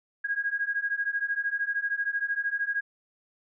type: beating tone pair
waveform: sine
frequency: 1631 / 1644 Hz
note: G#6 / G#6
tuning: -32 / -18 cents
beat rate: 13 Hz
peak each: -30 / -29 dBFS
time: 0.24-2.81 s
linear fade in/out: 10 ms
effects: none